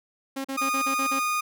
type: tone bursts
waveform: sawtooth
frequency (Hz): 270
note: C#4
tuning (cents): -45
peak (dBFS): -25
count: 7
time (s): 0.36-1.196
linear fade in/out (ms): 10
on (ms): 86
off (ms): 39
type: tone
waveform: 30% pulse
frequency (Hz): 1229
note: D#6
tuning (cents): -22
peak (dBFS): -21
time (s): 0.57-1.41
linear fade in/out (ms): 10
effects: none